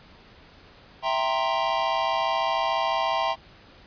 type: chord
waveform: square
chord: C dominant seventh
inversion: first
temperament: equal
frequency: 659.3 / 784 / 932.3 / 1046.5 Hz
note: E5 / G5 / Bb5 / C6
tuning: 0 / 0 / 0 / 0 cents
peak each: -29 dBFS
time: 1.02-3.36 s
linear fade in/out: 50 ms
effects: pink hiss -51 dBFS RMS until 3.86 s + resampled to 11025 Hz